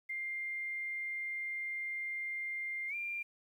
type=tone with pitch glide; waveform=sine; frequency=2100 to 2385 Hz; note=C7 to D7; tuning=+6 to +26 cents; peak=-36 dBFS; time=0.09-3.23 s; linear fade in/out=10 ms; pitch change=+220 cents; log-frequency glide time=2.88-2.95 s; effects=11-bit